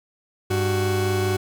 40% pulse tone pair together, 99.21 / 372.1 Hz, G2 / F#4, +21 / +10 cents, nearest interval octave + major seventh, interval 2289 cents, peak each -22 dBFS, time 0.5-1.37 s, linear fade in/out 10 ms, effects none

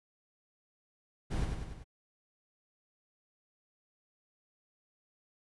brown noise with echo, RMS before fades -33 dBFS, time 1.3-1.46 s, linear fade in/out 20 ms, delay 96 ms, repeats 4, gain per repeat -4 dB, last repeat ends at 1.844 s, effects resampled to 24000 Hz

